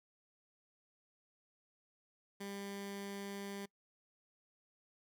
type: tone with notch filter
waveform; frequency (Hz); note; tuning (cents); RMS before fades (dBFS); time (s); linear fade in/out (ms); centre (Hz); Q
15% pulse; 199.3; G3; +29; -45; 2.4-3.66; 10; 670; 1.8
effects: noise-tail reverb RT60 0.1 s tail -24 dB re dry